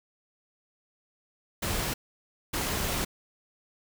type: noise bursts at uneven times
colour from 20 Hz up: pink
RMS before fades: -30 dBFS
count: 2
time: 1.62-1.94 / 2.53-3.05 s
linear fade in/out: 10 ms
effects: none